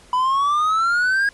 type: exponential sweep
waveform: triangle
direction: up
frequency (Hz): 990 to 1649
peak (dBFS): -14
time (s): 0.13-1.29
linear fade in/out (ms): 2
effects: pink hiss -49 dBFS RMS until 1.33 s + resampled to 24000 Hz